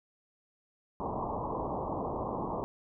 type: low-pass noise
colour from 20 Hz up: white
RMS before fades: -35 dBFS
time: 1-2.64 s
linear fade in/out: 0 ms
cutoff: 1100 Hz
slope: 96 dB/octave
effects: none